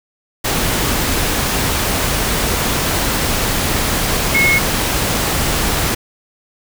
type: tone in noise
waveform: sine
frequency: 2177 Hz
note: C#7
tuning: 32 cents flat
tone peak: -11 dBFS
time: 4.34-4.59 s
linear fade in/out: 10 ms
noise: pink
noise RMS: -17 dBFS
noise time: 0.44-5.95 s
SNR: +3 dB
effects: none